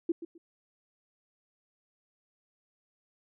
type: tone with echo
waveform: sine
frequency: 336 Hz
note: E4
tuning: 33 cents sharp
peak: -24 dBFS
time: 0.09-0.12 s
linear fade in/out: 5 ms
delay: 130 ms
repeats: 2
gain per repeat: -13 dB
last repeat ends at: 0.38 s
effects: none